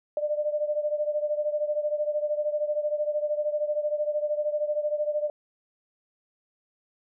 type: beating tone pair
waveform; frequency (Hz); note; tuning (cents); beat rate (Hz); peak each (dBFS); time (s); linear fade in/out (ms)
sine; 595 / 608; D5 / D#5; +22 / -40; 13; -26 / -30; 0.17-5.3; 2
effects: none